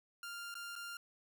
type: tone with dropouts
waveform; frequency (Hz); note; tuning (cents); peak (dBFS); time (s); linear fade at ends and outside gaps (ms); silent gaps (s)
sawtooth; 1396.9; F6; 0; -40; 0.23-0.97; 2; 0.542-0.552 / 0.755-0.761
effects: none